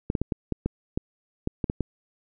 clicks, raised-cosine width 3 ms, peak -12 dBFS, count 11, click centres 0.101 / 0.152 / 0.216 / 0.322 / 0.523 / 0.66 / 0.975 / 1.474 / 1.642 / 1.699 / 1.807 s, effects none

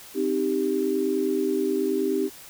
sine chord, C minor, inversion none, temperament equal, 261.6 / 311.1 / 392 Hz, C4 / Eb4 / G4, 0 / 0 / 0 cents, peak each -28 / -27 / -24 dBFS, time 0.14-2.3 s, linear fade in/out 50 ms, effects white hiss -45 dBFS RMS until 2.49 s

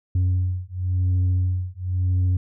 sine beating tone pair, 90.9 / 91.84 Hz, F#2 / F#2, -30 / -12 cents, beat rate 0.94 Hz, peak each -20 dBFS, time 0.15-2.37 s, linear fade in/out 5 ms, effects tanh soft clip ceiling -16 dBFS

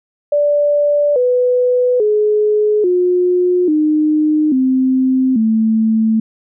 sine tone with pitch steps, 584 / 496.8 / 422.6 / 359.5 / 305.8 / 260.1 / 221.3 Hz, D5 / B4 / G#4 / F#4 / D#4 / C4 / A3, -10 / +10 / +30 / -50 / -30 / -10 / +10 cents, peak -10 dBFS, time 0.32-6.2 s, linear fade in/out 5 ms, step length 840 ms, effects none

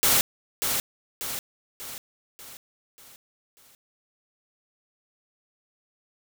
white noise with echo, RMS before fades -20 dBFS, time 0.03-0.21 s, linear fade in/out 0 ms, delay 590 ms, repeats 6, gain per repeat -6 dB, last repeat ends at 3.75 s, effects none

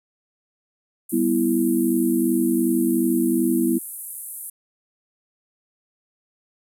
pink band-pass noise, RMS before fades -35 dBFS, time 1.09-4.5 s, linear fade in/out 5 ms, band 9400 to 13000 Hz, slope 48 dB/octave
sine chord, E minor, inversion first, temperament equal, 196 / 246.9 / 329.6 Hz, G3 / B3 / E4, 0 / 0 / 0 cents, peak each -26 / -21 / -20 dBFS, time 1.12-3.79 s, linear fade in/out 20 ms
effects none

